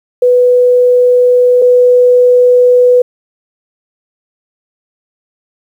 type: tone pair in turn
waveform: sine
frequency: 494.8 / 494.8 Hz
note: B4 / B4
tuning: +3 / +3 cents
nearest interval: unison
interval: 0 cents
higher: neither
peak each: -4 / -3 dBFS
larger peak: second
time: 0.22-1.62 / 1.62-3.02 s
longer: neither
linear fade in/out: 5 ms
effects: 7-bit